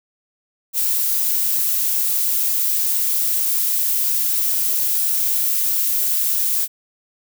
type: noise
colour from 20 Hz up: violet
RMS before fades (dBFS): -19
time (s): 0.73-6.68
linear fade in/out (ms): 50
effects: none